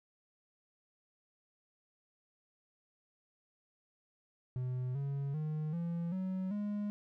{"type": "tone with pitch steps", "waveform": "triangle", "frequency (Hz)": [126.5, 139.55, 153.95, 169.84, 187.36, 206.7], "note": ["B2", "C#3", "D#3", "F3", "F#3", "G#3"], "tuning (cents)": [42, 12, -18, -48, 22, -8], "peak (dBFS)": -32, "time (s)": [4.56, 6.9], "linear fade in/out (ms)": 0, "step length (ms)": 390, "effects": []}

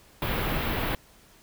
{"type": "band-stop noise", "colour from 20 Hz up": "pink", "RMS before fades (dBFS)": -28, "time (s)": [0.22, 0.95], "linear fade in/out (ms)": 2, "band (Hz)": [3500, 14000], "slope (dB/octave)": 24, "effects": ["pink hiss -56 dBFS RMS until 1.42 s"]}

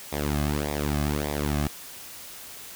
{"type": "tone with flanger", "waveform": "sawtooth", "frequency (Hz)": 73.4, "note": "D2", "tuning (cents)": 0, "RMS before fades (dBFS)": -27, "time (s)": [0.12, 1.68], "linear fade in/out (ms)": 10, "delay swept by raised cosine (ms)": [0.68, 2.18], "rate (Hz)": 1.7, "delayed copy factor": -0.8, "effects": ["white hiss -42 dBFS RMS until 2.75 s"]}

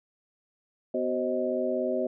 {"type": "harmonic tone with a mistuned harmonic", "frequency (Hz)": 125.2, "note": "B2", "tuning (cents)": 24, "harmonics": [2, 3, 4, 5], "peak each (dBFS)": [-32, -31, -31, -30], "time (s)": [0.94, 2.07], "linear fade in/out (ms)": 5, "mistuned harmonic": 4, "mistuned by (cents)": 96, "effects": []}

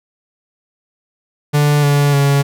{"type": "tone with pitch steps", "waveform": "45% pulse", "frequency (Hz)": [146.83, 143.73, 140.69], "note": ["D3", "D3", "C#3"], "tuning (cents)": [0, -37, 26], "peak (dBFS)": -10, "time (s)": [1.53, 2.43], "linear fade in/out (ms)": 20, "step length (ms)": 300, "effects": []}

